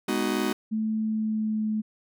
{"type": "chord", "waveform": "45% pulse", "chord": "G# minor seventh", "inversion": "none", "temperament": "just", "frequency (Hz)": [207.7, 249.2, 311.5, 373.8], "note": ["G#3", "B3", "D#4", "F#4"], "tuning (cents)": [0, 16, 2, 18], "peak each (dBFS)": -30, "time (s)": [0.08, 0.53], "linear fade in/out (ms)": 5}
{"type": "tone with pitch glide", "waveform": "sine", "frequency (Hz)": [218.4, 215.6], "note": ["A3", "A3"], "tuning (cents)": [-13, -35], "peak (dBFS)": -24, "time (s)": [0.71, 1.82], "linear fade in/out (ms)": 20, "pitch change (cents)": -22, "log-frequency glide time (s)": [1, 1.7]}
{"effects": []}